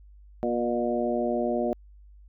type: harmonic tone with a mistuned harmonic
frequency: 119.5 Hz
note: A#2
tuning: 43 cents sharp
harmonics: 2 / 3 / 4 / 5 / 6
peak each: -29 / -30 / -32 / -29 / -33 dBFS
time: 0.43-1.73 s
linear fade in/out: 0 ms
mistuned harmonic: 5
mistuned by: +20 cents
effects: added 50 Hz sine -48 dBFS peak until 2.28 s